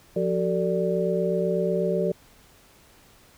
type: tone cluster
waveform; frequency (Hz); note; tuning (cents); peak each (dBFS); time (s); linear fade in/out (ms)
sine; 176.9 / 379 / 447.1 / 585; F3 / F#4 / A4 / D5; +23 / +42 / +28 / -7; -27; 0.16-2.12; 5
effects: pink hiss -55 dBFS RMS until 3.37 s